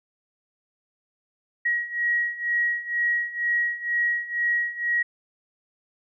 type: beating tone pair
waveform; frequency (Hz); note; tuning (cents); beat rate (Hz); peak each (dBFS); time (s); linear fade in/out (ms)
sine; 1901 / 1903.1; A#6 / A#6; +33 / +35; 2.1; -27 / -24; 1.65-5.03; 10
effects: none